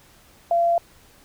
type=tone; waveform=sine; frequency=684 Hz; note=F5; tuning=36 cents flat; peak=-16 dBFS; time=0.51-0.78 s; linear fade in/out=2 ms; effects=pink hiss -53 dBFS RMS until 1.24 s